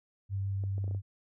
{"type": "tone with vibrato", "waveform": "sine", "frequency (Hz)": 98, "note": "G2", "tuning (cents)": 0, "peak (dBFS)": -30, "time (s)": [0.29, 1.02], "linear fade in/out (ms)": 50, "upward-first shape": "triangle", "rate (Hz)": 6.5, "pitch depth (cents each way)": 10}
{"type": "clicks", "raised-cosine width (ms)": 2, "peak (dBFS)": -33, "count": 6, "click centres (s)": [0.638, 0.781, 0.842, 0.879, 0.911, 0.948]}
{"effects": []}